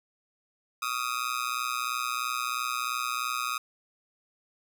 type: tone with amplitude modulation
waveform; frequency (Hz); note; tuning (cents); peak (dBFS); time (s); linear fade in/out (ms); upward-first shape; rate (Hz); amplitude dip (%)
sawtooth; 1251; D#6; +9; -21; 0.82-3.58; 5; sine; 123; 100
effects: none